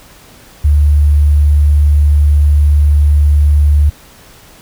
sine tone with sample-and-hold, 73.42 Hz, D2, in tune, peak -5 dBFS, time 0.64-3.9 s, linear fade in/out 10 ms, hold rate 11025 Hz, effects pink hiss -40 dBFS RMS until 4.61 s

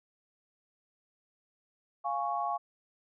sine chord, Db major, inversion first, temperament equal, 698.5 / 830.6 / 1108.7 Hz, F5 / Ab5 / Db6, 0 / 0 / 0 cents, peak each -34 dBFS, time 2.04-2.58 s, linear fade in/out 20 ms, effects none

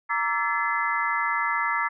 sine tone cluster, 930 / 1160 / 1331 / 1723 / 2044 Hz, A#5 / D6 / E6 / A6 / C7, -4 / -22 / +16 / -37 / -41 cents, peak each -29 dBFS, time 0.09-1.89 s, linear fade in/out 20 ms, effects none

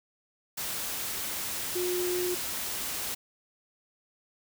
sine tone in noise, 358.5 Hz, F4, 45 cents sharp, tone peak -28 dBFS, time 1.75-2.35 s, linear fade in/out 10 ms, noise white, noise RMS -34 dBFS, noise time 0.57-3.15 s, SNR +3 dB, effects none

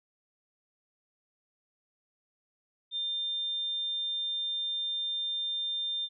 sine tone, 3600 Hz, A7, 39 cents sharp, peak -30 dBFS, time 2.91-6.09 s, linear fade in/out 50 ms, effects none

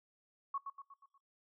sine tone with echo, 1108.7 Hz, C#6, in tune, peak -34 dBFS, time 0.54-0.58 s, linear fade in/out 5 ms, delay 120 ms, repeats 5, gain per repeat -6 dB, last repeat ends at 1.18 s, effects noise-tail reverb RT60 0.3 s tail -22 dB re dry

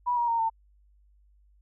sine tone with pitch steps, 976 / 949.9 / 924.4 / 899.7 Hz, B5 / A#5 / A#5 / A5, -21 / +32 / -15 / +38 cents, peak -23 dBFS, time 0.06-0.5 s, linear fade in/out 20 ms, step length 110 ms, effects added 50 Hz sine -58 dBFS peak until 1.61 s

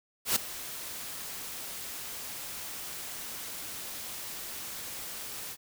white noise with ADSR envelope, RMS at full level -24 dBFS, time 0.25-5.57 s, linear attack 110 ms, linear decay 7 ms, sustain -16 dB, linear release 51 ms, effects none

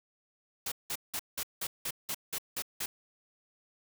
white noise bursts, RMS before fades -35 dBFS, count 10, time 0.66-2.86 s, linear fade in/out 5 ms, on 58 ms, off 180 ms, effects none

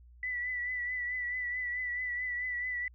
sine tone with vibrato, 1975.5 Hz, B6, in tune, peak -32 dBFS, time 0.23-2.88 s, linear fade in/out 2 ms, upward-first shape triangle, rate 4.6 Hz, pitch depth 42 cents each way, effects added 60 Hz sine -53 dBFS peak until 2.94 s

